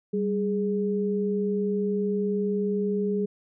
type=tone pair together; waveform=sine; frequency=196 / 415.3 Hz; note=G3 / G#4; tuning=0 / 0 cents; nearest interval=octave + minor second; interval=1300 cents; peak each=-26 dBFS; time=0.13-3.26 s; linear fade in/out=10 ms; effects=none